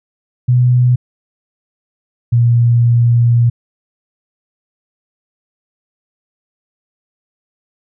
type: tone pair in turn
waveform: sine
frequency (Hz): 124.1 / 118.69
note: B2 / A#2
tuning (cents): +9 / +32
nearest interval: minor second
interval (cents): 77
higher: first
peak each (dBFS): -7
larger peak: neither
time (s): 0.48-0.96 / 2.32-3.5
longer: second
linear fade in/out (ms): 10
effects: none